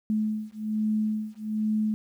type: beating tone pair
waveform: sine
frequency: 214.6 / 215.8 Hz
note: A3 / A3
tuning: -43 / -33 cents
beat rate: 1.2 Hz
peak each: -28 dBFS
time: 0.1-1.94 s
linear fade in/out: 0 ms
effects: 10-bit